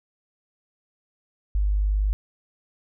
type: tone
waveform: sine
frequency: 50.5 Hz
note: G#1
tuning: 48 cents flat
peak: -19 dBFS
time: 1.55-2.13 s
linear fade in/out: 0 ms
effects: none